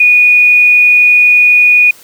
sine tone, 2462 Hz, D#7, 19 cents flat, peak -3 dBFS, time 0-1.91 s, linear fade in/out 5 ms, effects white hiss -39 dBFS RMS until 2.03 s

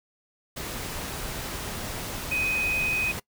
sine tone in noise, 2508 Hz, D#7, 13 cents sharp, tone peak -24 dBFS, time 2.31-3.12 s, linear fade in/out 10 ms, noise pink, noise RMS -34 dBFS, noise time 0.56-3.2 s, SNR +7 dB, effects noise-tail reverb RT60 0.1 s tail -22 dB re dry

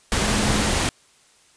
sine tone in noise, 210.9 Hz, G#3, 27 cents sharp, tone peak -26 dBFS, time 0.22-0.74 s, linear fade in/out 0 ms, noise pink, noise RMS -21 dBFS, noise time 0.12-0.89 s, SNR -8 dB, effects white hiss -56 dBFS RMS until 1.56 s + resampled to 22050 Hz

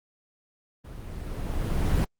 brown noise with level ramp, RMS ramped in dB -41 to -21 dBFS, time 0.84-2.05 s, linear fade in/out 10 ms, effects Opus 24 kbps

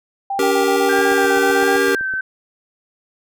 sine tone bursts, 789 Hz, G5, 11 cents sharp, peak -19 dBFS, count 12, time 0.3-1.767 s, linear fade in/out 5 ms, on 92 ms, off 33 ms
square chord, G diminished, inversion second, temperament just, 282.2 / 392 / 470.4 Hz, Db4 / G4 / Bb4, +31 / 0 / +16 cents, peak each -23 / -18 / -20 dBFS, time 0.39-1.95 s, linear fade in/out 2 ms
sine tone with vibrato, 1575 Hz, G6, 8 cents sharp, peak -19 dBFS, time 0.89-2.21 s, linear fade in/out 5 ms, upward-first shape sine, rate 1.4 Hz, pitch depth 43 cents each way
click train, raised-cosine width 2 ms, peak -25 dBFS, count 10, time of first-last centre 0.99-2.138 s, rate 7.84 Hz
effects none

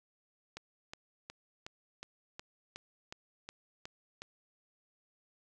click train, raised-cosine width 0.2 ms, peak -26 dBFS, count 11, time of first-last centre 0.57-4.22 s, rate 2.74 Hz, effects none

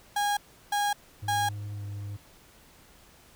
35% pulse tone bursts, 820 Hz, G#5, 22 cents flat, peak -23 dBFS, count 3, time 0.16-1.49 s, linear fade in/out 5 ms, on 210 ms, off 350 ms
triangle tone with pitch glide, 103.3 to 101.58 Hz, G#2 to G#2, -9 to -38 cents, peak -32 dBFS, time 1.22-2.17 s, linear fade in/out 10 ms, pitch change -29 cents, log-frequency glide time 1.73-1.83 s
effects pink hiss -56 dBFS RMS until 3.35 s

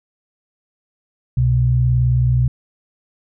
sine tone pair together, 65.41 / 124.05 Hz, C2 / B2, 0 / +8 cents, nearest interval major seventh, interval 1108 cents, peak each -19 / -13 dBFS, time 1.37-2.48 s, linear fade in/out 5 ms, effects none

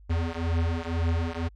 square beating tone pair, 82.41 / 84.41 Hz, E2 / E2, 0 / +42 cents, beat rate 2 Hz, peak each -28 / -29 dBFS, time 0.09-1.49 s, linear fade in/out 20 ms, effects added 50 Hz sine -48 dBFS peak until 1.55 s + low-pass 4000 Hz 12 dB/octave

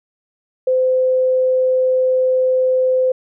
sine tone, 514 Hz, C5, 31 cents flat, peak -12 dBFS, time 0.67-3.12 s, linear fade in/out 5 ms, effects none

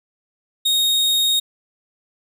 40% pulse tone, 3729 Hz, A#7, in tune, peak -14 dBFS, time 0.65-1.4 s, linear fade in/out 10 ms, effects none

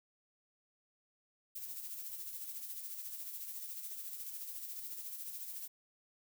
violet noise with tremolo, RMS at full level -43 dBFS, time 1.55-5.68 s, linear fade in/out 10 ms, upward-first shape sine, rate 14 Hz, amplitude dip 45%, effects none

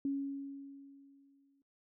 sine tone with exponential decay, 277.2 Hz, C#4, in tune, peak -30 dBFS, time 0.05-1.62 s, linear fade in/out 2 ms, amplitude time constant 340 ms, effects noise-tail reverb RT60 0.1 s tail -18 dB re dry

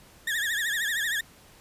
35% pulse tone with vibrato, 1760 Hz, A6, in tune, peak -24 dBFS, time 0.27-1.21 s, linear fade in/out 5 ms, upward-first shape triangle, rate 13 Hz, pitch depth 160 cents each way, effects pink hiss -54 dBFS RMS until 1.6 s + resampled to 32000 Hz

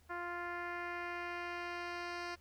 10% pulse tone with low-pass filter sweep, 349.2 Hz, F4, in tune, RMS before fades -42 dBFS, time 0.09-2.36 s, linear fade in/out 20 ms, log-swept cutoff 1500 to 4500 Hz, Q 1.5, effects added 77 Hz sine -64 dBFS peak until 2.4 s + pink hiss -70 dBFS RMS until 2.4 s

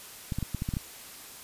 clicks, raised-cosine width 5 ms, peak -18 dBFS, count 8, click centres 0.322 / 0.386 / 0.427 / 0.547 / 0.621 / 0.689 / 0.738 / 0.769 s, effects white hiss -46 dBFS RMS until 1.43 s + resampled to 32000 Hz

